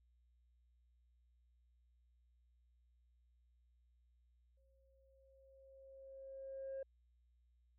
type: tone with exponential growth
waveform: sine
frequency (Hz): 538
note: C5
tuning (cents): +48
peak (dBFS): -40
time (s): 4.57-6.83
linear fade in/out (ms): 5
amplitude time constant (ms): 490
effects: tanh soft clip ceiling -40 dBFS + added 60 Hz sine -70 dBFS peak until 7.78 s